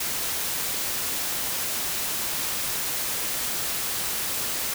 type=noise; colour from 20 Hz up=white; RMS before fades=-28 dBFS; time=0-4.74 s; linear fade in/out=5 ms; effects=none